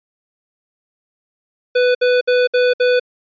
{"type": "tone bursts", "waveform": "square", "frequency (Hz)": 496.3, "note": "B4", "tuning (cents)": 8, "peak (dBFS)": -12, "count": 5, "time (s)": [1.75, 2.998], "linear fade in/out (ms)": 10, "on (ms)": 200, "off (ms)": 62, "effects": ["resampled to 11025 Hz"]}